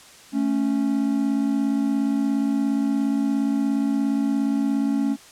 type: tone pair together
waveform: triangle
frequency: 219.7 / 276.8 Hz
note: A3 / C#4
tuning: -2 / -2 cents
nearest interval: major third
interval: 400 cents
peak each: -22 / -19 dBFS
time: 0.32-5.17 s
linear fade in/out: 50 ms
effects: white hiss -47 dBFS RMS until 5.31 s + low-pass 9000 Hz 12 dB/octave